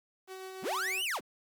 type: tone with tremolo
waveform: sawtooth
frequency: 377.5 Hz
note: F#4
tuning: 35 cents sharp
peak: -37 dBFS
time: 0.27-1.03 s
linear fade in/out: 50 ms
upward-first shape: sine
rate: 6.8 Hz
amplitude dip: 25%
type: linear two-way sweep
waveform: 45% pulse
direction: up then down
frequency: 90 to 3070 to 90 Hz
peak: -31 dBFS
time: 0.62-1.21 s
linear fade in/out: 50 ms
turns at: 1.04 s
effects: 10-bit